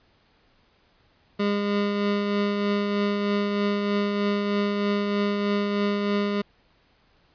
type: tone with tremolo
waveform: 25% pulse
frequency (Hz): 203.7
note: G#3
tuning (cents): -33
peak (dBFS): -17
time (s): 1.39-6.42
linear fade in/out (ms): 10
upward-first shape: triangle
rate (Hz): 3.2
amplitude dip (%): 35
effects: pink hiss -62 dBFS RMS until 7.34 s + resampled to 11025 Hz